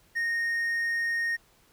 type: tone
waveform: triangle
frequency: 1854 Hz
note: A#6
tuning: 10 cents flat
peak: -24 dBFS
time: 0.15-1.37 s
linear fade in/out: 20 ms
effects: pink hiss -62 dBFS RMS until 1.72 s